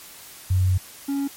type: tone pair in turn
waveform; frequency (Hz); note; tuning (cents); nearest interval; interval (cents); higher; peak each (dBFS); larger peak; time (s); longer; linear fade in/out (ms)
sine / triangle; 92.5 / 278.5; F#2 / C#4; 0 / +8; octave + perfect fifth; 1908; second; -16 / -20; first; 0.5-0.78 / 1.08-1.28; first; 10
effects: white hiss -43 dBFS RMS until 1.36 s + MP3 64 kbps